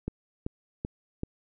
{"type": "click train", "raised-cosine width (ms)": 3, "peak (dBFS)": -18, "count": 4, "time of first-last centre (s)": [0.08, 1.234], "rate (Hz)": 2.6, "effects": []}